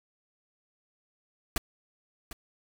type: noise with echo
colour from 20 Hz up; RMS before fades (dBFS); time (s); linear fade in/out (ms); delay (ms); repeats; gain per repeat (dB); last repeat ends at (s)
pink; -28; 1.56-1.58; 2; 750; 1; -13; 2.33
effects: none